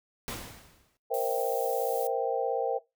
pink noise with exponential decay, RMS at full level -34 dBFS, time 0.28-0.97 s, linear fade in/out 0 ms, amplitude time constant 150 ms
sine chord, C dominant seventh, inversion third, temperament equal, 466.2 / 523.3 / 659.3 / 784 Hz, Bb4 / C5 / E5 / G5, 0 / 0 / 0 / 0 cents, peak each -30 / -32 / -34 / -32 dBFS, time 1.1-2.79 s, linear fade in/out 20 ms
violet noise, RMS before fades -40 dBFS, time 1.14-2.07 s, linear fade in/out 0 ms
effects noise-tail reverb RT60 0.2 s tail -19 dB re dry

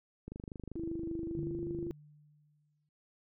click train, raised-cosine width 3 ms, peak -30 dBFS, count 42, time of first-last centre 0.28-1.907 s, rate 25.2 Hz
sine tone with pitch glide, 331.5 to 342.2 Hz, E4 to F4, +10 to -35 cents, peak -36 dBFS, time 0.76-1.91 s, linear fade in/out 0 ms, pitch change +55 cents, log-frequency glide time 1.26-1.61 s
sine tone with exponential decay, 148.9 Hz, D3, 24 cents sharp, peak -37 dBFS, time 1.37-2.89 s, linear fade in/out 2 ms, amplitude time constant 330 ms
effects none

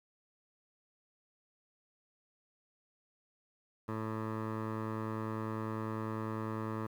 15% pulse tone with low-pass filter, 110 Hz, A2, in tune, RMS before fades -38 dBFS, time 3.88-6.87 s, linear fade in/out 10 ms, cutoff 1300 Hz, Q 2, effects 10-bit

